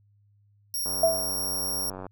5% pulse tone, 5588 Hz, F8, in tune, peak -22 dBFS, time 0.74-1.9 s, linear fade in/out 2 ms
click train, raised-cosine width 1 ms, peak -24 dBFS, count 114, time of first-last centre 0.86-2.066 s, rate 93.7 Hz
sine tone with exponential decay, 659.3 Hz, E5, in tune, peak -14 dBFS, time 1.03-1.35 s, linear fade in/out 5 ms, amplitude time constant 68 ms
effects added 102 Hz sine -59 dBFS peak until 2.11 s

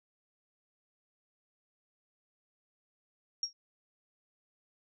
sine tone with exponential decay, 5588 Hz, F8, in tune, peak -26 dBFS, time 3.43-3.53 s, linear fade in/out 2 ms, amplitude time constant 21 ms, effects none

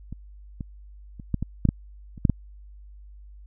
clicks, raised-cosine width 5 ms, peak -23 / -20 / -26 / -11 / -15 / -7 / -7 / -28 / -6 / -7 dBFS, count 10, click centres 0.126 / 0.608 / 1.198 / 1.343 / 1.426 / 1.653 / 1.689 / 2.178 / 2.252 / 2.297 s, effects added 50 Hz sine -43 dBFS peak until 3.46 s

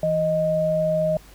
sine tone pair together, 164.81 / 622.2 Hz, E3 / D#5, 0 / 0 cents, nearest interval octave + major seventh, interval 2300 cents, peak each -26 / -19 dBFS, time 0.03-1.17 s, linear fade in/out 2 ms, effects added 50 Hz sine -46 dBFS peak until 1.34 s + pink hiss -50 dBFS RMS until 1.34 s

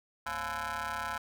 20% pulse ring-modulated tone, 158.3 Hz, D#3, 30 cents sharp, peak -26 dBFS, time 0.26-1.18 s, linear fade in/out 5 ms, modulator 1170 Hz, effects none

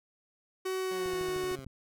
45% pulse tone with pitch glide, 375.5 to 369 Hz, F#4 to F#4, +26 to -5 cents, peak -31 dBFS, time 0.65-1.56 s, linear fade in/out 10 ms, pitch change -31 cents, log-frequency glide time 0.8-1.14 s
15% pulse linear sweep, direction down, 188 to 130.81 Hz, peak -37 dBFS, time 0.91-1.65 s, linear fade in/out 2 ms
click train, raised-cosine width 5 ms, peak -34 dBFS, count 9, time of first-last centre 1.06-1.666 s, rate 13.2 Hz
effects none

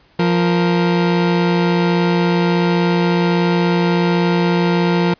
30% pulse tone pair together, 174.21 / 466.2 Hz, F3 / A#4, -4 / 0 cents, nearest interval octave + perfect fourth, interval 1704 cents, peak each -11 / -18 dBFS, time 0.19-5.14 s, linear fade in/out 5 ms, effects pink hiss -53 dBFS RMS until 5.19 s + resampled to 11025 Hz

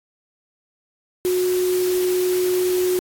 sine tone in noise, 364.4 Hz, F#4, 26 cents flat, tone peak -17 dBFS, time 1.25-2.99 s, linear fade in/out 0 ms, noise white, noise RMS -31 dBFS, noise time 1.25-2.99 s, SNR +11 dB, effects AAC 64 kbps

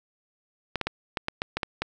clicks, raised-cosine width 0.3 ms, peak -11 dBFS, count 9, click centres 0.757 / 0.813 / 0.87 / 1.172 / 1.284 / 1.419 / 1.57 / 1.632 / 1.82 s, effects none

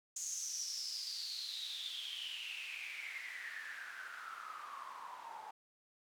white noise with band-pass filter sweep, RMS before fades -45 dBFS, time 0.16-5.51 s, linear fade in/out 5 ms, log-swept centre 6800 to 850 Hz, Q 9.8, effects none

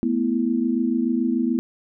sine chord, A suspended second, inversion none, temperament equal, 220 / 246.9 / 329.6 Hz, A3 / B3 / E4, 0 / 0 / 0 cents, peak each -25 / -21 / -25 dBFS, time 0.03-1.59 s, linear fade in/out 0 ms, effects none

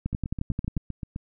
two click trains, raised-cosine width 5 ms, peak -15 / -20 dBFS, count 9 / 9, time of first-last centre 0.06-0.768 / 0.13-1.161 s, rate 11.3 / 7.76 Hz, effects none

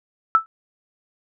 sine tone with exponential decay, 1318.5 Hz, E6, in tune, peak -7 dBFS, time 0.35-0.46 s, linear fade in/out 0 ms, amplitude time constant 22 ms, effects none

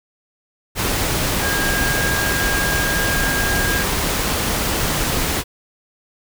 sine tone in noise, 1621 Hz, G#6, 42 cents flat, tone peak -21 dBFS, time 1.41-3.85 s, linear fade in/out 50 ms, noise pink, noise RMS -20 dBFS, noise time 0.75-5.44 s, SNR -4 dB, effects none

